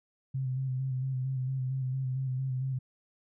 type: tone with vibrato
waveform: sine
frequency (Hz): 130.81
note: C3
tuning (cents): 0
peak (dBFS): -29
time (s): 0.34-2.79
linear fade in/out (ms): 10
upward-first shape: square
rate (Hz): 4.4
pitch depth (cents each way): 30
effects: none